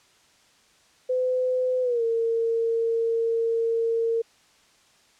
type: tone with pitch glide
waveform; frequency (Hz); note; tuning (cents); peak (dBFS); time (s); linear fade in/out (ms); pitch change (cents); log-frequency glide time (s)
sine; 508 to 457.8; B4 to A#4; +49 to -31; -21; 1.09-4.22; 10; -180; 1.82-2.03
effects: white hiss -59 dBFS RMS until 5.19 s + low-pass 7000 Hz 12 dB/octave